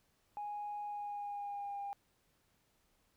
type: tone with pitch glide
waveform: sine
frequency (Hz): 828 to 804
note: G#5 to G5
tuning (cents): -5 to +44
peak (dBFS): -38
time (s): 0.37-1.93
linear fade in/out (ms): 0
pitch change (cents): -51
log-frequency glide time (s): 0.85-1.81
effects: tanh soft clip ceiling -35 dBFS + pink hiss -75 dBFS RMS until 3.16 s